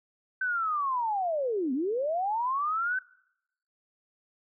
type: linear two-way sweep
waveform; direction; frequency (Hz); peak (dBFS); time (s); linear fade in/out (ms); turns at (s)
sine; down then up; 1542 to 245.2 to 1542; -26; 0.41-2.99; 5; 1.73
effects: noise-tail reverb RT60 0.8 s tail -23 dB re dry